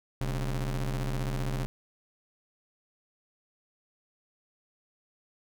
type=ring-modulated tone; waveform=40% pulse; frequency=81.6 Hz; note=E2; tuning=17 cents flat; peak=-25 dBFS; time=0.21-1.66 s; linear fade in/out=0 ms; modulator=48.4 Hz; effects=none